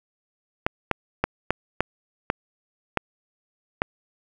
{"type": "clicks", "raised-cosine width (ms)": 0.5, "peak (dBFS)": -5, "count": 8, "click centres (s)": [0.665, 0.913, 1.24, 1.506, 1.806, 2.301, 2.973, 3.819], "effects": ["7-bit"]}